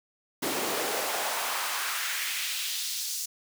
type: noise with high-pass filter sweep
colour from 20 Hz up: pink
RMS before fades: -31 dBFS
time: 0.42-3.26 s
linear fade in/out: 10 ms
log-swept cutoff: 280 to 6000 Hz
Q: 1.5
effects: none